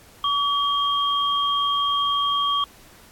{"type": "tone pair together", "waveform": "sine", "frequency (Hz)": [1138, 3219], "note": ["C#6", "G7"], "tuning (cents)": [45, 45], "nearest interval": "octave + tritone", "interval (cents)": 1800, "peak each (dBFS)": [-21, -23], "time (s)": [0.24, 2.64], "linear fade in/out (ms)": 2, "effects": ["pink hiss -50 dBFS RMS until 3.11 s", "AAC 64 kbps"]}